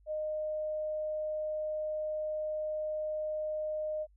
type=tone; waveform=sine; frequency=615 Hz; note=D#5; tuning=20 cents flat; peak=-32 dBFS; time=0.06-4.07 s; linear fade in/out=50 ms; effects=added 50 Hz sine -60 dBFS peak until 4.16 s